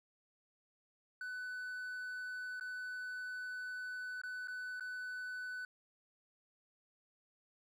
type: tone with dropouts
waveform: triangle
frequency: 1498 Hz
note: F#6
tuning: 21 cents sharp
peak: -39 dBFS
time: 1.21-5.65 s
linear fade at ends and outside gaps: 2 ms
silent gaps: 2.598-2.609 / 4.216-4.235 / 4.474-4.482 / 4.798-4.807 s
effects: none